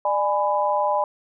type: chord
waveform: sine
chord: G# diminished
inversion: second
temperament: just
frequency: 598 / 830.6 / 996.7 Hz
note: D5 / G#5 / B5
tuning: +31 / 0 / +16 cents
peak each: -23 dBFS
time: 0.05-1.04 s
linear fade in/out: 2 ms
effects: none